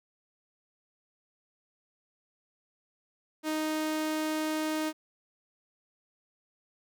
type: tone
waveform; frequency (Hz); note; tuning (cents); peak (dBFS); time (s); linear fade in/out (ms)
sawtooth; 310.9; D#4; -1; -25; 3.43-4.93; 50
effects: none